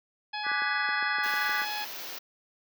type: harmonic tone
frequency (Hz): 842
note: G#5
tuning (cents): +24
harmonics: 1 / 2 / 3 / 4 / 5 / 6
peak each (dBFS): -35 / -38 / -40 / -41 / -42 / -43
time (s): 0.33-1.85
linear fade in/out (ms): 10
type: chord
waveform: sine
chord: G# half-diminished seventh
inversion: second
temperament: equal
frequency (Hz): 1174.7 / 1480 / 1661.2 / 1975.5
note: D6 / F#6 / G#6 / B6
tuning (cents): 0 / 0 / 0 / 0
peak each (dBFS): -34 / -32 / -33 / -32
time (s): 0.43-1.66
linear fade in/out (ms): 50
type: clicks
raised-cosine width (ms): 2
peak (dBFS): -29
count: 10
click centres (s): 0.466 / 0.516 / 0.62 / 0.889 / 1.026 / 1.185 / 1.262 / 1.338 / 1.494 / 1.618
type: band-stop noise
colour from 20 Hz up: white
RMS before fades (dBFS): -39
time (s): 1.23-2.19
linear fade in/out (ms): 10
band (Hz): 6100 to 14000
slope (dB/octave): 48
effects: high-pass 300 Hz 12 dB/octave